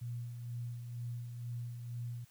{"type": "tone with tremolo", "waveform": "sine", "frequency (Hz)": 119.8, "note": "A#2", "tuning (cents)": 48, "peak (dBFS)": -37, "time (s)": [0.01, 2.25], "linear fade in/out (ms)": 10, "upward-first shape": "sine", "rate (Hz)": 2.1, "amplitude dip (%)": 45, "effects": ["white hiss -66 dBFS RMS until 2.3 s"]}